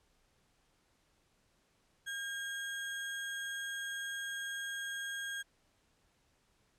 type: tone with sample-and-hold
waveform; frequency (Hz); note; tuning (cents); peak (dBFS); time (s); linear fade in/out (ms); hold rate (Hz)
sine; 1611; G6; +47; -37; 2.06-5.43; 20; 4900
effects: pink hiss -73 dBFS RMS until 6.78 s + low-pass 10000 Hz 12 dB/octave